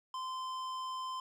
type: tone with hard clipping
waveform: sine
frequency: 1034 Hz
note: C6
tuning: 21 cents flat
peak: -39 dBFS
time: 0.14-1.2 s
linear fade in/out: 2 ms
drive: 12 dB
effects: none